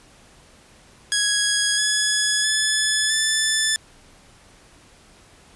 10% pulse tone with pitch steps, 1661.2 / 1691.2 / 1721.8 / 1752.9 Hz, G#6 / G#6 / A6 / A6, 0 / +31 / -38 / -7 cents, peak -9 dBFS, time 1.12-3.76 s, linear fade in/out 0 ms, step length 660 ms, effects pink hiss -51 dBFS RMS until 5.55 s + resampled to 24000 Hz

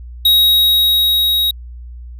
square tone with level ramp, 3800 Hz, A#7, 33 cents sharp, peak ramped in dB -8 to -13 dBFS, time 0.25-1.51 s, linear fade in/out 5 ms, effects added 60 Hz sine -29 dBFS peak until 2.19 s

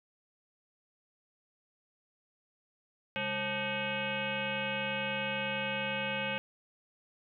sine tone with frequency modulation, 1543 Hz, G6, 28 cents flat, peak -31 dBFS, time 3.16-6.38 s, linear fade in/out 0 ms, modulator 335 Hz, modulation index 4.2, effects none

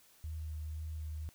sine tone with vibrato, 77.78 Hz, D#2, in tune, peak -38 dBFS, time 0.24-1.29 s, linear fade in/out 0 ms, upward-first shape sine, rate 2 Hz, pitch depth 19 cents each way, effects white hiss -64 dBFS RMS until 1.34 s

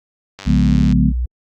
click train, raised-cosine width 0.2 ms, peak -15 dBFS, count 53, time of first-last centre 0.39-0.924 s, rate 97.3 Hz
sine chord, C# dominant seventh, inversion none, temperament equal, 138.59 / 174.61 / 207.7 / 246.9 Hz, C#3 / E#3 / G#3 / B3, 0 / 0 / 0 / 0 cents, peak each -17 dBFS, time 0.45-1.13 s, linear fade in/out 50 ms
sine tone with pitch glide, 61.6 to 60.93 Hz, B1 to B1, -4 to -23 cents, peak -16 dBFS, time 0.46-1.26 s, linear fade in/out 10 ms, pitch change -19 cents, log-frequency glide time 0.85-0.94 s
effects Opus 48 kbps

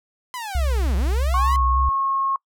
sawtooth linear two-way sweep, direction down then up, 1029 to 164.7 to 1029 Hz, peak -25 dBFS, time 0.34-1.56 s, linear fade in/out 0 ms, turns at 0.96 s
sine tone with vibrato, 64.4 Hz, C2, 27 cents flat, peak -18 dBFS, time 0.55-1.89 s, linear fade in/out 0 ms, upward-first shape square, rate 3.3 Hz, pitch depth 40 cents each way
sine tone with pitch glide, 1094 to 1085.2 Hz, C#6 to C#6, -23 to -37 cents, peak -19 dBFS, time 1.34-2.36 s, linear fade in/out 2 ms, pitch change -14 cents, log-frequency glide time 1.56-2.17 s
effects noise-tail reverb RT60 0.1 s tail -25 dB re dry

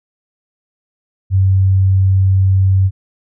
sine tone, 95.5 Hz, G2, 45 cents flat, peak -8 dBFS, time 1.3-2.91 s, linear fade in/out 50 ms, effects none

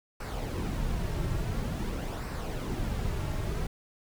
brown noise with flanger, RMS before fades -32 dBFS, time 0.2-3.67 s, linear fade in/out 5 ms, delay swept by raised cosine 0.29 to 4.09 ms, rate 0.48 Hz, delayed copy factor -0.5, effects none

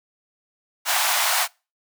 pink high-pass noise, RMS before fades -21 dBFS, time 0.85-1.48 s, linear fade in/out 50 ms, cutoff 690 Hz, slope 48 dB/octave, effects noise-tail reverb RT60 0.3 s tail -25 dB re dry

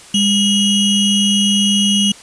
square ring-modulated tone, 1543 Hz, G6, 28 cents flat, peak -9 dBFS, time 0.14-2.12 s, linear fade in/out 5 ms, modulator 1340 Hz, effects white hiss -39 dBFS RMS until 2.22 s + resampled to 22050 Hz

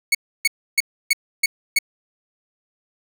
sawtooth tone bursts, 2217 Hz, C#7, in tune, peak -10 dBFS, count 6, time 0.12-1.788 s, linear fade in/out 5 ms, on 28 ms, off 300 ms, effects none

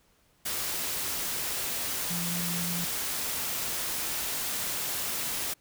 sine tone in noise, 173 Hz, F3, 16 cents flat, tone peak -33 dBFS, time 2.1-2.85 s, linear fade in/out 10 ms, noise white, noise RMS -32 dBFS, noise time 0.45-5.54 s, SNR -4 dB, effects pink hiss -66 dBFS RMS until 5.6 s

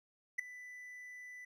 triangle tone with ADSR envelope, 1989 Hz, B6, 12 cents sharp, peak -27 dBFS, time 0.38-1.45 s, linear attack 13 ms, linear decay 4 ms, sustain -19 dB, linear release 6 ms, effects none

